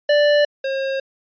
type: tone pair in turn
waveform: square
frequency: 587.3 / 538.3 Hz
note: D5 / C5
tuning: 0 / +49 cents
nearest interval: major second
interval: 151 cents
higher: first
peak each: -13 / -21 dBFS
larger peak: first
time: 0.09-0.45 / 0.64-1 s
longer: neither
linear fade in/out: 5 ms
effects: resampled to 11025 Hz